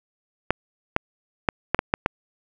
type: clicks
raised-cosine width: 0.5 ms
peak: -3 dBFS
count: 7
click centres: 0.506 / 0.964 / 1.488 / 1.746 / 1.791 / 1.939 / 2.061 s
effects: none